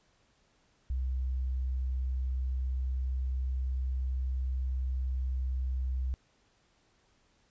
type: tone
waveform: sine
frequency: 64.3 Hz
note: C2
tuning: 30 cents flat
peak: -29 dBFS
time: 0.9-6.14 s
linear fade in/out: 0 ms
effects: pink hiss -69 dBFS RMS until 7.5 s + resampled to 16000 Hz